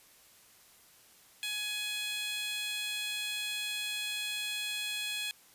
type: tone with high-pass filter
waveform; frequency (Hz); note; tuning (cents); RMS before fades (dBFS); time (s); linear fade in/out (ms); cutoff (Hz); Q
15% pulse; 839; G#5; +17; -36; 1.43-5.31; 0; 3100; 1.5
effects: white hiss -60 dBFS RMS until 5.54 s + resampled to 32000 Hz